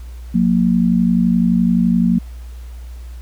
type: tone pair together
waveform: sine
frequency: 180 / 231.7 Hz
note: F#3 / A#3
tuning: -47 / -10 cents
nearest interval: major third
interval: 437 cents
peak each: -14 dBFS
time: 0.34-2.19 s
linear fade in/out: 10 ms
effects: added 60 Hz sine -29 dBFS peak until 3.21 s + pink hiss -49 dBFS RMS until 3.21 s